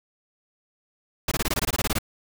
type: noise bursts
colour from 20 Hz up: pink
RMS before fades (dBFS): -24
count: 13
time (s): 1.28-1.987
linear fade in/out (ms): 5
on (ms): 35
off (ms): 21
effects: none